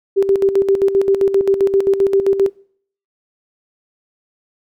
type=tone with tremolo; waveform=sine; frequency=392 Hz; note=G4; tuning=in tune; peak=-9 dBFS; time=0.16-2.5 s; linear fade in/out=20 ms; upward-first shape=square; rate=7.6 Hz; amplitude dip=65%; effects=noise-tail reverb RT60 0.6 s tail -24 dB re dry